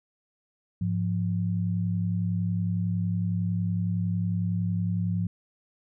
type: tone pair together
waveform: sine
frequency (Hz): 104 / 174.9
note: G#2 / F3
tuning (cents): +3 / +3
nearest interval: major sixth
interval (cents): 900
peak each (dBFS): -27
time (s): 0.81-5.27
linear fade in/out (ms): 5
effects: none